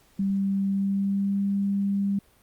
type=tone with pitch glide; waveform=sine; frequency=196 to 198.85 Hz; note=G3 to G3; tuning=0 to +25 cents; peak=-22 dBFS; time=0.19-2.19 s; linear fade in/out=5 ms; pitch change=+25 cents; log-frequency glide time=0.68-1.43 s; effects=pink hiss -60 dBFS RMS until 2.42 s + Opus 48 kbps